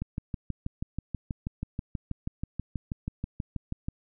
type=click train; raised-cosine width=5 ms; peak=-19 dBFS; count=25; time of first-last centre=0.02-3.885 s; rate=6.21 Hz; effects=none